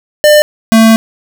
square tone pair in turn, 599 / 223.7 Hz, D5 / A3, +34 / +29 cents, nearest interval octave + perfect fourth, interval 1705 cents, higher first, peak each -3 dBFS, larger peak neither, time 0.24-0.42 / 0.72-0.96 s, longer second, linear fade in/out 0 ms, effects none

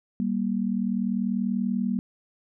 sine tone pair together, 194.98 / 235.2 Hz, G3 / A#3, -9 / +16 cents, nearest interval minor third, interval 325 cents, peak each -26 dBFS, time 0.2-1.99 s, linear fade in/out 0 ms, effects none

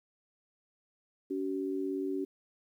sine tone pair together, 283 / 380 Hz, C#4 / F#4, +36 / +46 cents, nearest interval perfect fourth, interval 510 cents, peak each -34 / -34 dBFS, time 1.3-2.25 s, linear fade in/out 10 ms, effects 11-bit

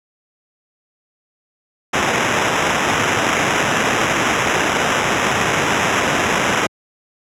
white noise with sample-and-hold, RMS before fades -17 dBFS, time 1.93-6.67 s, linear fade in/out 10 ms, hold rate 4410 Hz, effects high-pass 100 Hz 12 dB/octave + low-pass 8000 Hz 12 dB/octave

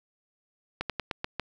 slowing click train, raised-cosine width 0.3 ms, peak -14 dBFS, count 6, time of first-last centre 0.81-1.397 s, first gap 87 ms, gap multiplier 1.15, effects none

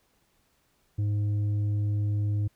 sine tone with tanh clipping, 103.5 Hz, G#2, 5 cents flat, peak -25 dBFS, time 0.98-2.48 s, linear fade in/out 10 ms, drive 5 dB, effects pink hiss -69 dBFS RMS until 2.55 s

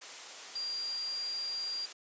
sine tone in noise, 4766 Hz, D8, 25 cents sharp, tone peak -34 dBFS, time 0.55-1.86 s, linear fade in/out 10 ms, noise white, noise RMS -45 dBFS, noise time 0.01-1.93 s, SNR +8 dB, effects high-pass 400 Hz 12 dB/octave + resampled to 16000 Hz

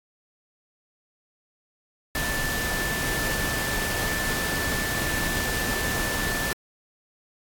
sine tone in noise, 1760 Hz, A6, in tune, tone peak -29 dBFS, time 2.15-6.53 s, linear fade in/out 2 ms, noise pink, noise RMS -28 dBFS, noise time 2.15-6.53 s, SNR -4 dB, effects AAC 64 kbps

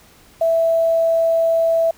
sine tone with quantisation, 659.3 Hz, E5, in tune, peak -13 dBFS, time 0.41-1.91 s, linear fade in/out 5 ms, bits 7, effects pink hiss -49 dBFS RMS until 1.97 s

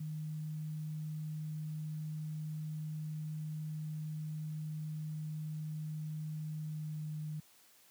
sine tone with pitch glide, 154.4 to 153.24 Hz, D#3 to D#3, -13 to -26 cents, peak -37 dBFS, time 0-7.4 s, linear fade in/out 5 ms, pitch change -13 cents, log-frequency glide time 6.59-7.08 s, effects white hiss -64 dBFS RMS until 7.9 s + high-pass 100 Hz 12 dB/octave

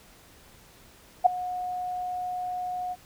sine tone with ADSR envelope, 726 Hz, F#5, 33 cents flat, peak -10 dBFS, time 1.24-2.96 s, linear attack 22 ms, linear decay 6 ms, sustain -19 dB, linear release 41 ms, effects pink hiss -54 dBFS RMS until 3.05 s

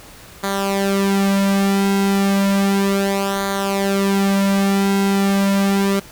sawtooth tone with flanger, 197 Hz, G3, 9 cents sharp, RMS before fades -17 dBFS, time 0.43-6 s, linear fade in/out 10 ms, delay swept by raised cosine 0.37 to 3.37 ms, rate 0.33 Hz, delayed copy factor -0.7, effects pink hiss -41 dBFS RMS until 6.11 s

